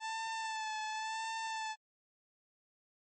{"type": "tone with vibrato", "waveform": "sawtooth", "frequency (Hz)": 880, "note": "A5", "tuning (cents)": 0, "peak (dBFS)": -33, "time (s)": [0, 1.76], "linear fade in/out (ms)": 50, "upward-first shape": "sine", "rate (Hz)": 0.93, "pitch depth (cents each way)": 33, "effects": ["MP3 32 kbps"]}